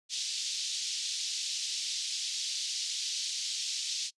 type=band-pass noise; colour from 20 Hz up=white; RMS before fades=-35 dBFS; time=0.09-4.11 s; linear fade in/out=50 ms; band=3300 to 6100 Hz; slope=24 dB/octave; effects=noise-tail reverb RT60 0.1 s tail -25 dB re dry + resampled to 24000 Hz